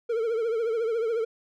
triangle tone with vibrato, 455.5 Hz, A#4, 40 cents flat, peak -22 dBFS, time 0.09-1.25 s, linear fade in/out 10 ms, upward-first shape triangle, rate 14 Hz, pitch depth 96 cents each way, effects none

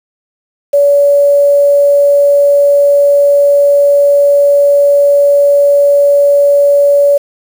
sine tone with quantisation, 570 Hz, C#5, 48 cents sharp, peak -4 dBFS, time 0.73-7.18 s, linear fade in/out 10 ms, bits 5, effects none

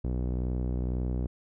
sawtooth tone with low-pass filter, 62 Hz, B1, 7 cents sharp, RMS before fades -30 dBFS, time 0.04-1.27 s, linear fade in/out 5 ms, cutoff 400 Hz, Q 0.91, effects none

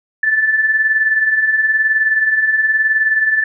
sine beating tone pair, 1736 / 1755 Hz, A6 / A6, -24 / -5 cents, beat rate 19 Hz, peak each -20 / -12 dBFS, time 0.23-3.44 s, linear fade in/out 5 ms, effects none

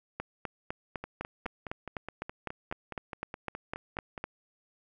two click trains, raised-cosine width 0.5 ms, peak -19 / -23 dBFS, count 17 / 16, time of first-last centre 0.2-4.24 / 1.04-4.178 s, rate 3.96 / 4.78 Hz, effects none

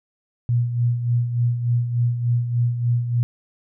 sine tone with tremolo, 120 Hz, B2, 49 cents flat, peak -15 dBFS, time 0.49-3.23 s, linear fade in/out 0 ms, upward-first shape sine, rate 3.4 Hz, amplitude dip 60%, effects none

